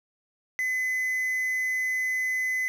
triangle tone with quantisation, 2025 Hz, B6, 43 cents sharp, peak -23 dBFS, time 0.59-2.68 s, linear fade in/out 0 ms, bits 8, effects none

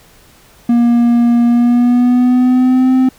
triangle tone with pitch glide, 237.3 to 258.8 Hz, A#3 to C4, +31 to -19 cents, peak -5 dBFS, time 0.69-3.09 s, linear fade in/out 5 ms, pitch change +150 cents, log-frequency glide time 1.46-2.93 s, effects pink hiss -45 dBFS RMS until 3.18 s

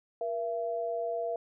sine tone pair together, 475.8 / 672.9 Hz, A#4 / E5, +35 / +35 cents, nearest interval tritone, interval 600 cents, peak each -34 / -32 dBFS, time 0.21-1.36 s, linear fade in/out 2 ms, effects none

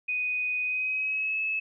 sine tone with pitch glide, 2491 to 2594 Hz, D#7 to E7, +1 to -28 cents, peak -26 dBFS, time 0.08-1.6 s, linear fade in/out 10 ms, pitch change +71 cents, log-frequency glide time 0.63-1.4 s, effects none

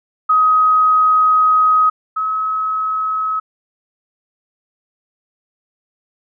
sine tone pair in turn, 1261 / 1282.3 Hz, D#6 / E6, +23 / -48 cents, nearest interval unison, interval 29 cents, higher second, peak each -9 / -16 dBFS, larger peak first, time 0.29-1.9 / 2.16-3.4 s, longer first, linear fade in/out 10 ms, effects none

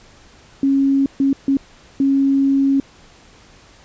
sine tone bursts at uneven times, 273.9 Hz, C#4, 21 cents flat, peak -12 dBFS, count 4, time 0.63-1.06 / 1.2-1.33 / 1.48-1.57 / 2-2.8 s, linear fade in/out 2 ms, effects pink hiss -47 dBFS RMS until 3.84 s + resampled to 16000 Hz

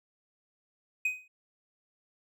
triangle tone with exponential decay, 2507 Hz, D#7, 12 cents sharp, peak -22 dBFS, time 1.05-1.28 s, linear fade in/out 5 ms, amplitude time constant 50 ms, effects none

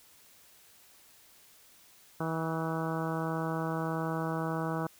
harmonic tone with a mistuned harmonic, 161.7 Hz, E3, 33 cents flat, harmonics 1 / 2 / 3 / 4 / 5 / 6 / 7 / 8 / 9, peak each -34 / -37 / -39 / -40 / -41 / -42 / -42 / -43 / -44 dBFS, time 2.2-4.87 s, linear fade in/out 5 ms, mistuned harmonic 9, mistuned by +40 cents, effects white hiss -59 dBFS RMS until 4.99 s

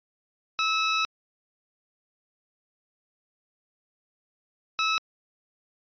15% pulse tone bursts at uneven times, 1300 Hz, E6, 24 cents flat, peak -16 dBFS, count 2, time 0.59-1.05 / 4.79-4.98 s, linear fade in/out 0 ms, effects resampled to 11025 Hz

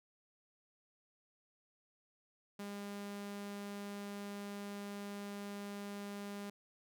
sawtooth tone, 202.4 Hz, G#3, 44 cents flat, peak -39 dBFS, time 2.59-6.5 s, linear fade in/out 5 ms, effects none

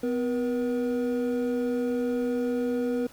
triangle tone pair together, 251.5 / 480 Hz, B3 / B4, +32 / -49 cents, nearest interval major seventh, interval 1119 cents, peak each -25 / -26 dBFS, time 0.03-3.07 s, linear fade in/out 5 ms, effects pink hiss -52 dBFS RMS until 3.12 s

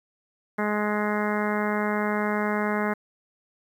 harmonic tone, 209.6 Hz, G#3, 16 cents sharp, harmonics 1 / 2 / 3 / 4 / 5 / 6 / 7 / 8 / 9 / 10, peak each -27 / -30 / -32 / -33 / -34 / -35 / -35 / -36 / -37 / -37 dBFS, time 0.58-2.94 s, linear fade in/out 10 ms, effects 9-bit

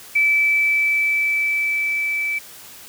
sine tone with level ramp, 2313 Hz, D7, 27 cents flat, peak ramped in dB -13 to -20 dBFS, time 0.15-2.39 s, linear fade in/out 10 ms, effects white hiss -41 dBFS RMS until 2.88 s + high-pass 60 Hz 12 dB/octave

